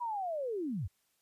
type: linear sweep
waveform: sine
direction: down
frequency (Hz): 987.8 to 69.3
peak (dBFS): -33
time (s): 0-0.88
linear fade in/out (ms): 20
effects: white hiss -75 dBFS RMS until 1.21 s + resampled to 32000 Hz